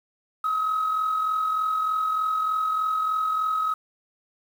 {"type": "tone pair together", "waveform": "sine", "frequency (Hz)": [1271.7, 1315], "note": ["D#6", "E6"], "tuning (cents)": [37, -5], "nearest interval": "minor second", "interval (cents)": 58, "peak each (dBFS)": [-21, -31], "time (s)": [0.44, 3.74], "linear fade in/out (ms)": 5, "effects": ["tanh soft clip ceiling -18 dBFS", "8-bit"]}